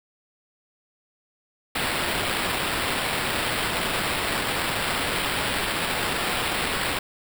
white noise with sample-and-hold, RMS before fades -26 dBFS, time 1.75-6.99 s, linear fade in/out 5 ms, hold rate 6300 Hz, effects none

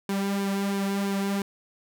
sawtooth tone with flanger, 197.9 Hz, G3, 17 cents sharp, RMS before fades -27 dBFS, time 0.09-1.42 s, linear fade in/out 2 ms, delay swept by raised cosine 1.5 to 3.5 ms, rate 3 Hz, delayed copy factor -0.65, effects none

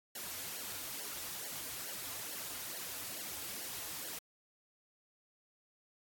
white noise with flanger, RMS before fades -43 dBFS, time 0.15-4.19 s, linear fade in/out 5 ms, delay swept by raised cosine 0.8 to 5.4 ms, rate 2.3 Hz, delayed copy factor -0.9, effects AAC 64 kbps

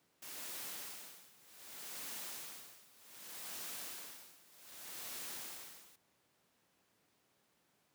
white noise with tremolo, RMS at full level -45 dBFS, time 0.22-5.96 s, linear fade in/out 5 ms, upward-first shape sine, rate 0.65 Hz, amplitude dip 90%, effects pink hiss -75 dBFS RMS until 7.94 s + high-pass 150 Hz 12 dB/octave

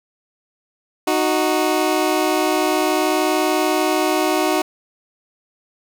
20% pulse tone pair together, 309.5 / 370 Hz, D#4 / F#4, -9 / 0 cents, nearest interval minor third, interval 309 cents, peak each -14 dBFS, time 1.07-4.62 s, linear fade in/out 5 ms, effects none

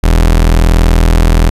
35% pulse tone, 41.06 Hz, E1, 6 cents flat, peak -3 dBFS, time 0.03-1.5 s, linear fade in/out 10 ms, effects resampled to 32000 Hz

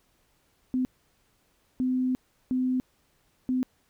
sine tone bursts at uneven times, 255.4 Hz, C4, 42 cents flat, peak -23 dBFS, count 4, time 0.74-0.85 / 1.8-2.15 / 2.51-2.8 / 3.49-3.63 s, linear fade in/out 0 ms, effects pink hiss -68 dBFS RMS until 3.89 s

